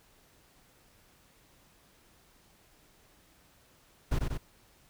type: noise with echo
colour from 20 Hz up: brown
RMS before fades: -27 dBFS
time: 4.11-4.19 s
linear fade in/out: 10 ms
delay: 94 ms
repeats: 2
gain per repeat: -3 dB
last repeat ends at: 4.378 s
effects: pink hiss -63 dBFS RMS until 4.89 s